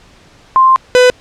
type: tone pair in turn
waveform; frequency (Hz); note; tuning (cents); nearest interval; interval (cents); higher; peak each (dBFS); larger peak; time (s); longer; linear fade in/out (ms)
sine / 45% pulse; 1049 / 499.7; C6 / B4; +4 / +20; octave + minor second; 1284; first; -4; neither; 0.56-0.76 / 0.95-1.1; first; 0
effects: pink hiss -44 dBFS RMS until 1.2 s + low-pass 6000 Hz 12 dB/octave

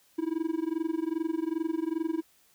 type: tone with amplitude modulation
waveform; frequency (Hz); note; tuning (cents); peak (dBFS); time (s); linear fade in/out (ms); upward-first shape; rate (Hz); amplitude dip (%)
triangle; 324.2; E4; -29; -22; 0.18-2.22; 10; sine; 22.5; 95
effects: white hiss -64 dBFS RMS until 2.54 s

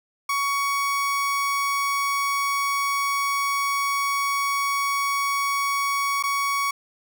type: tone with dropouts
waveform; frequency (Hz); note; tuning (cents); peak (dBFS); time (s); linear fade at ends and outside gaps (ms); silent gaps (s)
30% pulse; 1120; C#6; +18; -19; 0.29-6.71; 5; 6.227-6.236
effects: none

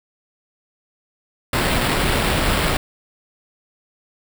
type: noise with sample-and-hold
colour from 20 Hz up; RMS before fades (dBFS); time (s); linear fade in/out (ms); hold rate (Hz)
pink; -19; 1.53-2.77; 2; 6300
effects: none

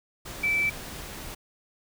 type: tone in noise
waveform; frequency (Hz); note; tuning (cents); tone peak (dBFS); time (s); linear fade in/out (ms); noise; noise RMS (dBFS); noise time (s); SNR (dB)
sine; 2321; D7; -21; -22; 0.43-0.7; 10; pink; -39; 0.25-1.35; +14
effects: none

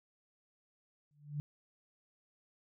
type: tone with exponential growth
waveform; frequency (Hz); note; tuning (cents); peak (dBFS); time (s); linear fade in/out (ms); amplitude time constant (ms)
sine; 146.83; D3; 0; -32; 1.11-1.4; 0; 61
effects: none

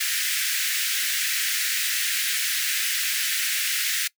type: high-pass noise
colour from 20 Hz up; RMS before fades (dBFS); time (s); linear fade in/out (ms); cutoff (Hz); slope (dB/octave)
pink; -25; 0-4.08; 10; 1600; 48
effects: noise-tail reverb RT60 0.1 s tail -22 dB re dry

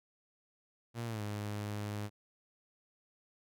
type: tone with pitch glide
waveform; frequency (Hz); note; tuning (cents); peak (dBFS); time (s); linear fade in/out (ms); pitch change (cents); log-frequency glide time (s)
sawtooth; 117.4 to 103.99; A#2 to G#2; +13 to +3; -33; 0.94-2.1; 50; -210; 1.06-1.22
effects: none

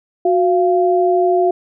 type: tone pair together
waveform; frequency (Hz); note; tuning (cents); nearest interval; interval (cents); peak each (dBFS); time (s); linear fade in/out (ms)
sine; 365.7 / 690.3; F#4 / F5; -20 / -20; major seventh; 1100; -13 / -15; 0.25-1.51; 5
effects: none

